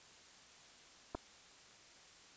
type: clicks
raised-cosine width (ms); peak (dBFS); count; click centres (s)
1; -27; 2; 1.148 / 1.151
effects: white hiss -60 dBFS RMS until 2.36 s + resampled to 16000 Hz